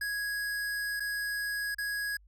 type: tone with dropouts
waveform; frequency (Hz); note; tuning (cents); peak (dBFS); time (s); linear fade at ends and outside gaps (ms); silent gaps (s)
square; 1661.2; G#6; 0; -32; 0.01-2.17; 5; 0.998-1.003 / 1.747-1.783
effects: added 50 Hz sine -56 dBFS peak until 2.27 s